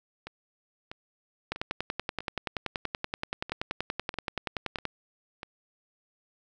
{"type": "two click trains", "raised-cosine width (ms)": 0.3, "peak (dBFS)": [-14, -23], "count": [36, 9], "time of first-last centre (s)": [[1.52, 4.853], [0.27, 5.431]], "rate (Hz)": [10.5, 1.55], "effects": []}